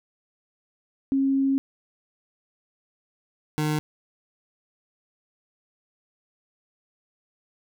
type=tone pair in turn; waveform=sine / 25% pulse; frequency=271.3 / 152.26 Hz; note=C#4 / D#3; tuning=-37 / -37 cents; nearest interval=minor seventh; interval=1000 cents; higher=first; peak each=-19 dBFS; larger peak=neither; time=1.12-1.58 / 3.58-3.79 s; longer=first; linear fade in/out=0 ms; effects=none